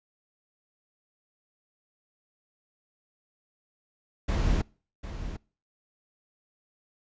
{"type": "noise with echo", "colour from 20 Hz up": "brown", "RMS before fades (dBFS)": -25, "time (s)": [4.28, 4.62], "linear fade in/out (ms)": 10, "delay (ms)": 750, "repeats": 1, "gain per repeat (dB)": -11, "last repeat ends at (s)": 5.37, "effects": ["noise-tail reverb RT60 0.4 s tail -25 dB re dry", "resampled to 16000 Hz"]}